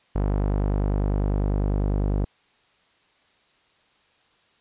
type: tone with low-pass filter sweep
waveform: sawtooth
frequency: 50 Hz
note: G1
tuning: 35 cents sharp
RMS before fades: -23 dBFS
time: 0.15-2.25 s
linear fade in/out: 10 ms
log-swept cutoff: 940 to 620 Hz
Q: 0.75
effects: white hiss -62 dBFS RMS until 4.6 s + resampled to 8000 Hz